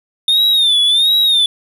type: tone with vibrato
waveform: triangle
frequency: 3626 Hz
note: A#7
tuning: 49 cents flat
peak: -8 dBFS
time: 0.28-1.46 s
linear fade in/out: 2 ms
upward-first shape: sine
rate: 1.4 Hz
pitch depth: 110 cents each way
effects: 7-bit